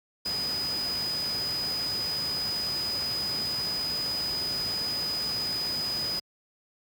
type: tone in noise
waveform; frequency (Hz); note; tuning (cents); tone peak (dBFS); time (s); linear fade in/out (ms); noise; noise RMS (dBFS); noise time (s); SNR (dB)
sine; 4978; D#8; 0; -28; 0.25-6.2; 10; pink; -38; 0.25-6.2; +7
effects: high-pass 80 Hz 12 dB/octave